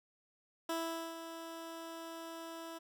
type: tone with ADSR envelope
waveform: 15% pulse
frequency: 329.6 Hz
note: E4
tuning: in tune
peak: -28 dBFS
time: 0.69-2.79 s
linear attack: 5 ms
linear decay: 450 ms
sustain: -10 dB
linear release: 17 ms
effects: none